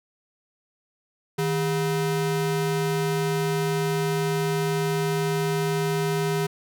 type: ring-modulated tone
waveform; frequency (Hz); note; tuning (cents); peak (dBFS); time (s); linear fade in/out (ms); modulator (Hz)
square; 281; C#4; +24; -20; 1.38-6.47; 10; 123
effects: none